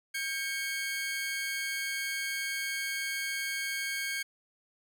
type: tone pair together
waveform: sawtooth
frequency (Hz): 1599.3 / 2217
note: G6 / C#7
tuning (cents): +34 / 0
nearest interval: tritone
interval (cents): 566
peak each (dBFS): -32 / -31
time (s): 0.14-4.23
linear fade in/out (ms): 10
effects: none